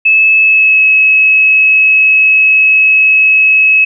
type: tone with pitch glide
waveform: sine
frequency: 2602 to 2574 Hz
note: E7 to E7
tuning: -23 to -42 cents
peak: -4 dBFS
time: 0.05-3.85 s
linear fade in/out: 10 ms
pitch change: -19 cents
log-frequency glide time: 0.41-0.84 s
effects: none